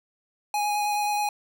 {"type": "tone with vibrato", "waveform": "square", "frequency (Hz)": 830.6, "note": "G#5", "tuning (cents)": 0, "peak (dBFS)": -24, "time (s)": [0.54, 1.29], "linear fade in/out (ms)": 2, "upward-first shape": "sine", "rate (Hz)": 9.4, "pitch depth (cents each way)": 13, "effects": []}